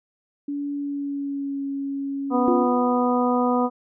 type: tone with pitch glide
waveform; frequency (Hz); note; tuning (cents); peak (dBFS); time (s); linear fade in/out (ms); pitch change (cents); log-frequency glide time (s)
sine; 285.9 to 277; D4 to C#4; -46 to -1; -25; 0.48-2.65; 5; -55; 0.73-1.64
type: harmonic tone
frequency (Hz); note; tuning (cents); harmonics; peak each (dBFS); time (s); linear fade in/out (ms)
246.9; B3; 0; 1 / 2 / 3 / 4 / 5; -21 / -24 / -26 / -27 / -28; 2.3-3.7; 50
type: tone with exponential decay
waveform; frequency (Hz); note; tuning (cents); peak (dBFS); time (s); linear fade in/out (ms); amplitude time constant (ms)
sine; 350; F4; +4; -18; 2.48-3.36; 0; 190
effects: none